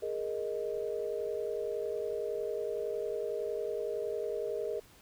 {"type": "chord", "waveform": "sine", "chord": "Ab suspended second", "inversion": "none", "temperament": "equal", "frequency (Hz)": [415.3, 466.2, 622.3], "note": ["Ab4", "Bb4", "Eb5"], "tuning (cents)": [0, 0, 0], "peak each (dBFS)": [-36, -36, -39], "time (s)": [0.02, 4.8], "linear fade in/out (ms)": 10, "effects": ["pink hiss -59 dBFS RMS until 5.01 s"]}